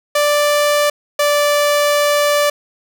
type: tone pair in turn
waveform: sawtooth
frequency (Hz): 587.3 / 584.6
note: D5 / D5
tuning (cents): 0 / -8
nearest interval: unison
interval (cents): 8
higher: first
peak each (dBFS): -8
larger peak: neither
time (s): 0.15-0.9 / 1.19-2.5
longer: second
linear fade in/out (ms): 5
effects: none